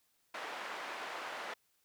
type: band-pass noise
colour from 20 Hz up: white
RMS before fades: -43 dBFS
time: 0.34-1.54 s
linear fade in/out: 5 ms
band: 500 to 1700 Hz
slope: 12 dB/octave
effects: white hiss -75 dBFS RMS until 1.84 s